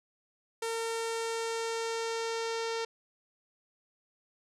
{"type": "tone with low-pass filter sweep", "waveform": "sawtooth", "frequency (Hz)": 455.8, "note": "A#4", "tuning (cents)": -39, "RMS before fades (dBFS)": -34, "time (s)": [0.62, 2.85], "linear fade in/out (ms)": 5, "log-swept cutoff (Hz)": [9400, 5500], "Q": 1.6, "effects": []}